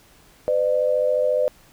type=tone pair together; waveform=sine; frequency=507 / 601.3 Hz; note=B4 / D5; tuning=+45 / +41 cents; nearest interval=minor third; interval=296 cents; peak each=-20 dBFS; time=0.48-1.48 s; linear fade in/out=0 ms; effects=pink hiss -53 dBFS RMS until 1.72 s